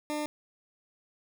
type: tone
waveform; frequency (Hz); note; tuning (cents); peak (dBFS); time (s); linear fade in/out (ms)
20% pulse; 300; D4; +37; -26; 0.1-0.26; 0
effects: none